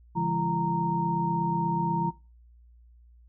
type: tone cluster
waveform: sine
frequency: 140.7 / 169.1 / 205.4 / 337.9 / 927 Hz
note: C#3 / E3 / G#3 / E4 / A#5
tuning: +26 / +44 / -19 / +43 / -10 cents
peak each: -34 / -29 / -36 / -35 / -28 dBFS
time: 0.15-2.11 s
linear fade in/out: 20 ms
effects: noise-tail reverb RT60 0.3 s tail -20 dB re dry + added 59 Hz sine -52 dBFS peak until 3.28 s